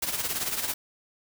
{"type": "noise with tremolo", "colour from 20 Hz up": "white", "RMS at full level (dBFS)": -27, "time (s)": [0.02, 0.74], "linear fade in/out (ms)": 5, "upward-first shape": "triangle", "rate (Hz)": 18, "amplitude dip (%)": 70, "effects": []}